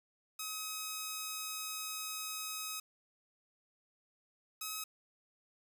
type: tone pair in turn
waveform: 5% pulse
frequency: 1270 / 1276.4 Hz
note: D#6 / D#6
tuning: +35 / +44 cents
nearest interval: unison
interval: 9 cents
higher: second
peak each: -27 dBFS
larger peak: neither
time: 0.39-2.8 / 4.61-4.84 s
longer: first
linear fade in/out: 5 ms
effects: none